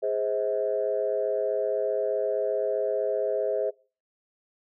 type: chord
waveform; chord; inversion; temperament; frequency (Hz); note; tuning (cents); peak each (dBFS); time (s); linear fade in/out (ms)
sine; Ab major; none; equal with one note detuned; 415.3 / 523.3 / 638.6; Ab4 / C5 / Eb5; 0 / 0 / +45; -28; 0.02-3.71; 20
effects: noise-tail reverb RT60 0.4 s tail -24 dB re dry + tanh soft clip ceiling -15 dBFS